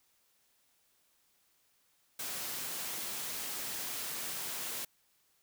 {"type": "high-pass noise", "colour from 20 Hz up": "white", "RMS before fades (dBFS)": -39, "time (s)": [2.19, 4.85], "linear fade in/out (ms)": 5, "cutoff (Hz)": 110, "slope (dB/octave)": 12, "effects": ["white hiss -72 dBFS RMS until 5.42 s"]}